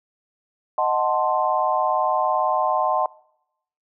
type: chord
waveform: sine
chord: D# diminished seventh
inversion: none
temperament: equal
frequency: 622.3 / 740 / 880 / 1046.5 Hz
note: D#5 / F#5 / A5 / C6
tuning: 0 / 0 / 0 / 0 cents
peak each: -24 / -23 / -24 / -23 dBFS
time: 0.78-3.06 s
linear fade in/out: 2 ms
effects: noise-tail reverb RT60 0.8 s tail -23 dB re dry